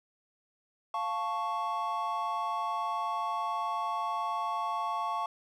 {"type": "chord", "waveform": "triangle", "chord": "F augmented", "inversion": "none", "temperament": "equal", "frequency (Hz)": [698.5, 880, 1108.7], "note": ["F5", "A5", "C#6"], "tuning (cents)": [0, 0, 0], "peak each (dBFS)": [-35, -33, -31], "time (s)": [0.94, 5.26], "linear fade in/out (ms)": 2, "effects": []}